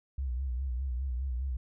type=tone with vibrato; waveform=sine; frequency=64.1 Hz; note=C2; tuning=35 cents flat; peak=-30 dBFS; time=0.18-1.57 s; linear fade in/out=5 ms; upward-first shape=sine; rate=4.9 Hz; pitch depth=110 cents each way; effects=none